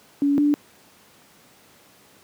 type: tone pair in turn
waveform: sine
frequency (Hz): 284 / 292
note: C#4 / D4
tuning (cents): +42 / -10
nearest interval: unison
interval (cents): 48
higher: second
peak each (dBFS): -16 / -15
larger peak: second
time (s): 0.22-0.38 / 0.38-0.54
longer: neither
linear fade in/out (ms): 0
effects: pink hiss -53 dBFS RMS until 2.23 s + high-pass 150 Hz 12 dB/octave